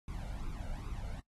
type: noise with flanger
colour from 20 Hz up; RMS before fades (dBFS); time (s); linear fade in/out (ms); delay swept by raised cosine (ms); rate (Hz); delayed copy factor
brown; -40; 0.08-1.2; 2; 0.8 to 1.41; 2.5; +0.8
effects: noise-tail reverb RT60 0.1 s tail -17 dB re dry + AAC 32 kbps